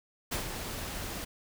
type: noise with ADSR envelope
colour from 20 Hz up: pink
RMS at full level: -31 dBFS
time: 0.31-1.25 s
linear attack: 15 ms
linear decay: 110 ms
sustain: -7 dB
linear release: 11 ms
effects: none